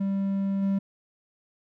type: tone with level steps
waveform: triangle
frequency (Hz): 196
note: G3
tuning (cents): 0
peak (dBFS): -22 / -20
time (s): 0-0.79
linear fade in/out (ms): 10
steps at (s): 0.62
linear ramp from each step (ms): 10
effects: none